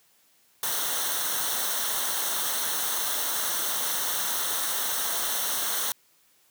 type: noise with comb filter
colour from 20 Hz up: white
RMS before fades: -28 dBFS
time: 0.63-5.92 s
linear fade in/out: 2 ms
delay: 0.41 ms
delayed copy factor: -0.7
effects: white hiss -63 dBFS RMS until 6.5 s + high-pass 100 Hz 12 dB/octave